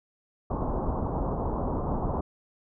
pink low-pass noise, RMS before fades -29 dBFS, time 0.5-2.21 s, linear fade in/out 5 ms, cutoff 1100 Hz, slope 48 dB/octave, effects none

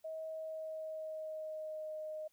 sine tone with pitch glide, 637 to 619.9 Hz, D#5 to D#5, +41 to -7 cents, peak -40 dBFS, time 0.04-2.28 s, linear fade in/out 10 ms, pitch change -48 cents, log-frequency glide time 0.26-1.93 s, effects white hiss -75 dBFS RMS until 2.32 s

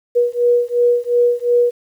sine beating tone pair, 481.3 / 484.1 Hz, B4 / B4, -45 / -35 cents, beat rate 2.8 Hz, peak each -15 dBFS, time 0.15-1.71 s, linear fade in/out 20 ms, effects 8-bit

